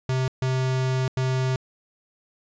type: tone bursts at uneven times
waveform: square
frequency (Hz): 130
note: C3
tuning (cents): -11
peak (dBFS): -22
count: 3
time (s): 0.09-0.28 / 0.42-1.08 / 1.17-1.56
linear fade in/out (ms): 2
effects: resampled to 16000 Hz